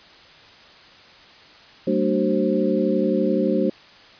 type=tone cluster; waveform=sine; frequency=194.9 / 226.9 / 298.1 / 375.5 / 529 Hz; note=G3 / A#3 / D4 / F#4 / C5; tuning=-10 / -47 / +26 / +26 / +19 cents; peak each=-24 dBFS; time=1.87-3.7 s; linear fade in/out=5 ms; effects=white hiss -47 dBFS RMS until 4.19 s + resampled to 11025 Hz